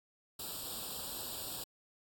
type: noise with comb filter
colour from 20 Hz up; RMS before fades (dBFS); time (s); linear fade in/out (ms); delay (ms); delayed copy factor
white; -42; 0.39-1.64; 5; 0.24; +0.95
effects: AAC 64 kbps